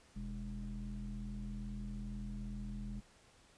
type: tone with low-pass filter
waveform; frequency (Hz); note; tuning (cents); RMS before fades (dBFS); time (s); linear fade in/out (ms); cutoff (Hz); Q
square; 41.2; E1; 0; -43; 0.15-3.01; 20; 190; 7.9
effects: pink hiss -65 dBFS RMS until 3.57 s + resampled to 22050 Hz